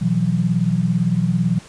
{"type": "chord", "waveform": "sine", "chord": "B suspended fourth", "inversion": "none", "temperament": "equal with one note detuned", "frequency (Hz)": [123.47, 164.81, 182.66], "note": ["B2", "E3", "F#3"], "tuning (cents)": [0, 0, -22], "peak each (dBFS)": [-22, -19, -19], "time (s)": [0.01, 1.59], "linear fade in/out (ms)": 10, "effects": ["pink hiss -43 dBFS RMS until 1.68 s", "resampled to 22050 Hz"]}